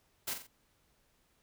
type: noise with echo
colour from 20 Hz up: white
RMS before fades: -36 dBFS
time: 0.27-0.34 s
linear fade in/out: 10 ms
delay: 44 ms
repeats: 3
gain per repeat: -7 dB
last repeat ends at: 0.472 s
effects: pink hiss -72 dBFS RMS until 1.42 s